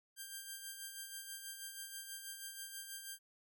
5% pulse tone with tremolo, 1586 Hz, G6, 20 cents sharp, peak -33 dBFS, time 0.16-3.19 s, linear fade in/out 50 ms, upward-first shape sine, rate 6.2 Hz, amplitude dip 50%, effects none

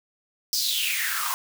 white noise with high-pass filter sweep, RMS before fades -26 dBFS, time 0.53-1.34 s, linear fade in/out 0 ms, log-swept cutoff 5300 to 960 Hz, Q 6.9, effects none

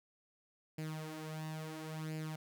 sawtooth tone with flanger, 156.7 Hz, D#3, 13 cents sharp, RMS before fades -43 dBFS, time 0.78-2.36 s, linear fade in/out 5 ms, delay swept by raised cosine 0.41 to 5.31 ms, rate 0.73 Hz, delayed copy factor +0.65, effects none

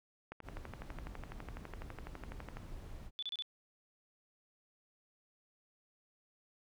click train, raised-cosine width 0.5 ms, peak -30 dBFS, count 28, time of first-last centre 0.32-2.57 s, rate 12 Hz
brown noise, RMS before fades -48 dBFS, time 0.42-3.11 s, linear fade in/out 50 ms
sine tone bursts, 3474 Hz, A7, 23 cents flat, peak -37 dBFS, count 4, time 3.19-3.423 s, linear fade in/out 0 ms, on 35 ms, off 31 ms
effects none

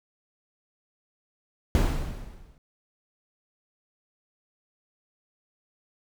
brown noise with exponential decay, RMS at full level -17 dBFS, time 1.75-2.58 s, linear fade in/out 1 ms, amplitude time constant 180 ms, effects none

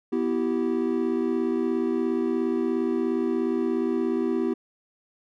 triangle chord, E minor, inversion second, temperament equal with one note detuned, 246.9 / 329.6 / 386.6 Hz, B3 / E4 / G4, 0 / 0 / -24 cents, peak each -25 dBFS, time 0.12-4.54 s, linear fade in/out 10 ms, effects none

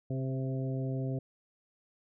harmonic tone with a mistuned harmonic, 132.4 Hz, C3, 21 cents sharp, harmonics 1 / 2 / 3 / 4 / 5, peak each -32 / -38 / -42 / -44 / -46 dBFS, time 0.1-1.19 s, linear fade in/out 5 ms, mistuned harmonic 4, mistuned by -20 cents, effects none

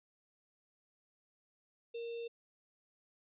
sine tone with sample-and-hold, 466.2 Hz, A#4, in tune, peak -39 dBFS, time 1.94-2.28 s, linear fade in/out 10 ms, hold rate 3150 Hz, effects resampled to 8000 Hz

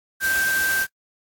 sine tone in noise, 1568 Hz, G6, in tune, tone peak -19 dBFS, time 0.2-0.87 s, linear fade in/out 50 ms, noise white, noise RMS -28 dBFS, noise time 0.2-0.87 s, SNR +6 dB, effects noise-tail reverb RT60 0.1 s tail -24 dB re dry + AAC 64 kbps

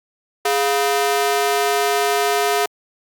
sawtooth ring-modulated tone, 559 Hz, C#5, 14 cents sharp, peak -9 dBFS, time 0.45-2.66 s, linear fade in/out 5 ms, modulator 144 Hz, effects Opus 48 kbps

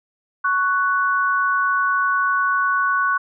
sine tone pair together, 1112.1 / 1484 Hz, C#6 / F#6, +5 / +5 cents, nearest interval perfect fourth, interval 500 cents, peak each -19 dBFS, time 0.44-3.18 s, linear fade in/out 10 ms, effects none

